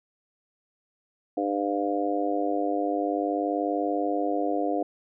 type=harmonic tone; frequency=100.5 Hz; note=G2; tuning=44 cents sharp; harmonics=3 / 4 / 5 / 6 / 7; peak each=-28 / -33 / -31 / -34 / -29 dBFS; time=1.37-4.83 s; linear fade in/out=5 ms; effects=none